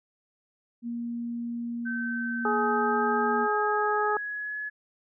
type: tone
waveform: sine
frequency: 236 Hz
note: A#3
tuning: 22 cents sharp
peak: -30 dBFS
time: 0.82-3.48 s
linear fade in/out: 50 ms
type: tone with pitch glide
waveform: sine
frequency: 1541 to 1700 Hz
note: G6 to G#6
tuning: -30 to +40 cents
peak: -31 dBFS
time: 1.85-4.7 s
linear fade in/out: 20 ms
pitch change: +170 cents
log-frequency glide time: 2.51-4.57 s
type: harmonic tone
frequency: 420.9 Hz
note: G#4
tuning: 23 cents sharp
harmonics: 1 / 2 / 3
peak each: -28 / -28 / -28 dBFS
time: 2.45-4.17 s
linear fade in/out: 2 ms
effects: none